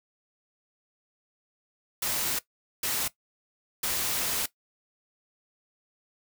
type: noise bursts at uneven times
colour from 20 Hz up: white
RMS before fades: -29 dBFS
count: 3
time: 2.02-2.39 / 2.83-3.08 / 3.83-4.46 s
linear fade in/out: 5 ms
effects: noise-tail reverb RT60 0.1 s tail -17 dB re dry